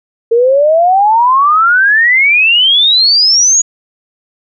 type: exponential sweep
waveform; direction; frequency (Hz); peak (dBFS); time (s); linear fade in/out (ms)
sine; up; 452.1 to 6850; -5; 0.31-3.62; 10
effects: none